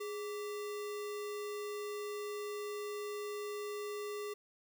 sine tone with sample-and-hold, 415.3 Hz, G#4, in tune, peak -38 dBFS, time 0-4.34 s, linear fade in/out 10 ms, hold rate 1575 Hz, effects none

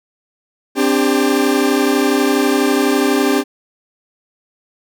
40% pulse chord, C suspended second, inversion none, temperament equal with one note detuned, 261.6 / 293.7 / 398.6 Hz, C4 / D4 / G4, 0 / 0 / +29 cents, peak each -16 dBFS, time 0.75-3.44 s, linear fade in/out 50 ms, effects none

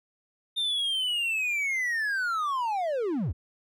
triangle linear sweep, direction down, 3641 to 55 Hz, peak -24 dBFS, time 0.56-3.33 s, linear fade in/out 20 ms, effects none

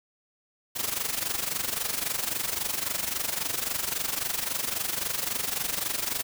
white noise with amplitude modulation, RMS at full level -27 dBFS, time 0.75-6.23 s, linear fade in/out 20 ms, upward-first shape sine, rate 23.7 Hz, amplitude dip 75%, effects none

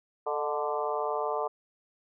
harmonic tone with a mistuned harmonic, 146.83 Hz, D3, in tune, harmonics 3 / 4 / 5 / 6 / 7 / 8, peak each -33 / -34 / -35 / -36 / -36 / -37 dBFS, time 0.26-1.48 s, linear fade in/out 10 ms, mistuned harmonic 4, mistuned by +55 cents, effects none

